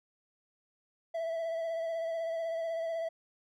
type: tone with vibrato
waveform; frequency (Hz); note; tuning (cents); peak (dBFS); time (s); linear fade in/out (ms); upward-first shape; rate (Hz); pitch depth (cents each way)
triangle; 659.3; E5; 0; -30; 1.14-3.09; 10; sine; 16; 26
effects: none